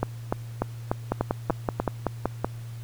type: two click trains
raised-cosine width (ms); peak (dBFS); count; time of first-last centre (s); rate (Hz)
1; -9 / -9; 8 / 7; 1.12-2.446 / 0.03-1.8; 5.28 / 3.39
effects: added 116 Hz sine -35 dBFS peak until 2.83 s + pink hiss -52 dBFS RMS until 2.83 s